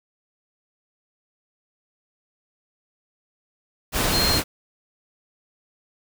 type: tone in noise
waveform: sine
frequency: 4208 Hz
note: C8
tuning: 9 cents sharp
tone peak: -21 dBFS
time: 4.11-4.41 s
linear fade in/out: 50 ms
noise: pink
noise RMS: -22 dBFS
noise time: 3.92-4.44 s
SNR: -2 dB
effects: none